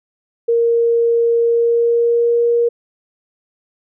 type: tone with pitch glide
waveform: sine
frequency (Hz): 466.2 to 471.6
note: A#4 to A#4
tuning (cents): 0 to +20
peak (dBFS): -11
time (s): 0.48-2.69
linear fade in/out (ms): 10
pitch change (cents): +20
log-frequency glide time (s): 1.41-2.41
effects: none